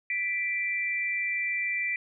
sine tone pair together, 1975.5 / 2349 Hz, B6 / D7, 0 / 0 cents, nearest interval minor third, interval 300 cents, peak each -30 / -29 dBFS, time 0.1-1.96 s, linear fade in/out 2 ms, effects none

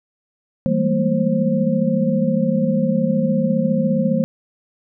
sine tone cluster, 163.9 / 196.6 / 211.3 / 231 / 529 Hz, E3 / G3 / G#3 / A#3 / C5, -10 / +5 / +30 / -16 / +19 cents, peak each -22 / -21 / -24 / -20 / -22 dBFS, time 0.66-4.24 s, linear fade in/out 0 ms, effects none

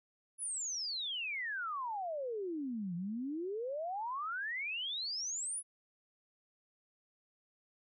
sine exponential two-way sweep, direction down then up, 10548 to 167.7 to 10548 Hz, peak -36 dBFS, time 0.38-5.63 s, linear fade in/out 50 ms, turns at 2.95 s, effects none

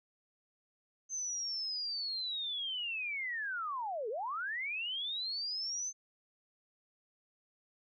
sine linear two-way sweep, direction down then up, 6272 to 406.8 to 6272 Hz, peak -35 dBFS, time 1.09-5.93 s, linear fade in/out 50 ms, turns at 4.09 s, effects none

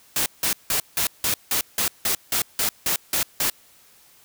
white noise bursts, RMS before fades -22 dBFS, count 13, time 0.16-3.5 s, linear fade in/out 2 ms, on 100 ms, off 170 ms, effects white hiss -54 dBFS RMS until 4.24 s

